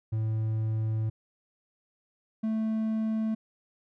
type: tone pair in turn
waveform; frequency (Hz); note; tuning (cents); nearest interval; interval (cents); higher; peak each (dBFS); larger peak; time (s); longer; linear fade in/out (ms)
triangle; 110 / 220; A2 / A3; 0 / 0; octave; 1200; second; -24; neither; 0.12-1.1 / 2.43-3.35; first; 10
effects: none